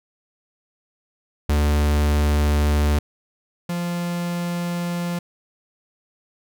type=tone pair in turn; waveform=45% pulse; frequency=73.9 / 173.75 Hz; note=D2 / F3; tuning=+11 / -9 cents; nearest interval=octave + minor third; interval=1480 cents; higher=second; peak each=-16 / -23 dBFS; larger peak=first; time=1.49-2.99 / 3.69-5.19 s; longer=neither; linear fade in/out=5 ms; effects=none